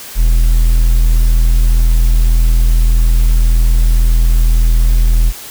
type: tone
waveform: triangle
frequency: 40.9 Hz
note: E1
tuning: 13 cents flat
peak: -4 dBFS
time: 0.15-5.33 s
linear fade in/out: 50 ms
effects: white hiss -30 dBFS RMS until 5.5 s